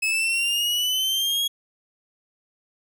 40% pulse exponential sweep, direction up, 2578 to 3322 Hz, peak -20 dBFS, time 0.02-1.48 s, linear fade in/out 10 ms, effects none

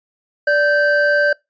triangle tone pair together, 584 / 1559.1 Hz, D5 / G6, -10 / -10 cents, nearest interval octave + perfect fourth, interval 1700 cents, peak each -13 dBFS, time 0.47-1.33 s, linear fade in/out 5 ms, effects noise-tail reverb RT60 0.2 s tail -25 dB re dry + resampled to 16000 Hz

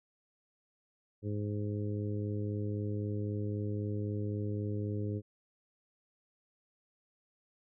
harmonic tone, 103.83 Hz, G#2, in tune, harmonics 1 / 2 / 3 / 4 / 5, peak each -34 / -41 / -41 / -42 / -48 dBFS, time 1.22-5.22 s, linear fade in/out 50 ms, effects none

